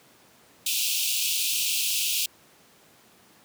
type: high-pass noise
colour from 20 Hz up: pink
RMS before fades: -26 dBFS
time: 0.66-2.26 s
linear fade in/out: 5 ms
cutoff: 2500 Hz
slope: 96 dB/octave
effects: pink hiss -56 dBFS RMS until 3.44 s + high-pass 150 Hz 12 dB/octave